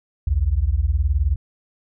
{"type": "beating tone pair", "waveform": "sine", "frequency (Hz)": [60.3, 79.3], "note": ["B1", "D#2"], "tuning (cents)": [-41, 33], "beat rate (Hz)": 19, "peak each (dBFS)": -19, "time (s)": [0.27, 1.36], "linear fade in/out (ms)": 5, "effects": []}